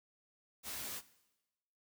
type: noise with comb filter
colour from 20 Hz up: white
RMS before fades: -43 dBFS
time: 0.63-1.02 s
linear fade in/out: 50 ms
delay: 14 ms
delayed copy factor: +0.6
effects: noise-tail reverb RT60 1.0 s tail -18 dB re dry